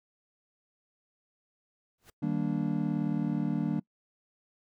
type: noise with exponential growth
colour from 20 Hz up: pink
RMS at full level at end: -48 dBFS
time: 1.98-2.1 s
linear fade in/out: 5 ms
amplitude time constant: 26 ms
type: chord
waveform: triangle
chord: Eb major seventh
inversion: none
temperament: just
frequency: 155.56 / 194.45 / 233.3 / 291.7 Hz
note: Eb3 / G3 / Bb3 / D4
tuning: 0 / -14 / +2 / -12 cents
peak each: -31 dBFS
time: 2.22-3.8 s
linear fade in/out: 10 ms
effects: noise-tail reverb RT60 0.1 s tail -24 dB re dry